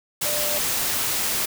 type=tone in noise; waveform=sine; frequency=594 Hz; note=D5; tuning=20 cents sharp; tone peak=-29 dBFS; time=0.25-0.59 s; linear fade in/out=10 ms; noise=white; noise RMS=-24 dBFS; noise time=0.21-1.46 s; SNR=-8 dB; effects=none